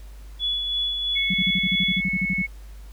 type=tone with tremolo; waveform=sine; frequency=3410 Hz; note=G#7; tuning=45 cents sharp; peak=-21 dBFS; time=0.39-2.02 s; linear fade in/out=50 ms; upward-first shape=sine; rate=3 Hz; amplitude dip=35%
type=tone; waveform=sine; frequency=2200 Hz; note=C#7; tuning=14 cents flat; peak=-23 dBFS; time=1.15-2.47 s; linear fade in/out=20 ms
type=tone bursts; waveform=sine; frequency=185 Hz; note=F#3; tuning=in tune; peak=-22 dBFS; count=14; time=1.3-2.42 s; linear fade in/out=5 ms; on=41 ms; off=42 ms
effects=added 50 Hz sine -38 dBFS peak until 2.92 s + pink hiss -54 dBFS RMS until 2.92 s